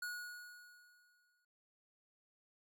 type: tone with exponential decay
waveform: square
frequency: 1454 Hz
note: F#6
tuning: 31 cents flat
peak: -40 dBFS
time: 0.02-1.45 s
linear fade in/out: 5 ms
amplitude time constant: 310 ms
effects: none